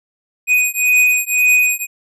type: beating tone pair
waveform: square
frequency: 2489 / 2490.9 Hz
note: D#7 / D#7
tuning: 0 / +1 cents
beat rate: 1.9 Hz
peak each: -15 dBFS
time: 0.47-1.87 s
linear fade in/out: 50 ms
effects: resampled to 32000 Hz